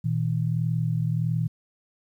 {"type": "tone pair together", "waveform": "sine", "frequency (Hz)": [118.2, 159.71], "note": ["A#2", "D#3"], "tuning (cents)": [24, 46], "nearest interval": "perfect fourth", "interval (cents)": 522, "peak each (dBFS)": -25, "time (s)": [0.04, 1.48], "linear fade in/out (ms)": 10, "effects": ["10-bit"]}